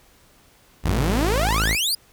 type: tone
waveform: sawtooth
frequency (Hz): 53.9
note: A1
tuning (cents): -35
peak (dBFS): -17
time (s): 0.83-1.77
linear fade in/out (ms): 50
type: exponential sweep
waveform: sawtooth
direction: up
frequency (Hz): 72.9 to 5010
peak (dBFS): -17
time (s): 0.85-1.95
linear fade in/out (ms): 5
effects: pink hiss -55 dBFS RMS until 2.12 s